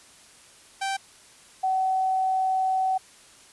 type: tone pair in turn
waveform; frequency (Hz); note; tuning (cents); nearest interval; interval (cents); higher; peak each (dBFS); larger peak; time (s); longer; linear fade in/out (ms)
sawtooth / sine; 780 / 756.5; G5 / F#5; -9 / +38; minor second; 53; first; -22 / -21; second; 0.81-0.97 / 1.63-2.98; second; 10
effects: white hiss -52 dBFS RMS until 3.52 s + resampled to 24000 Hz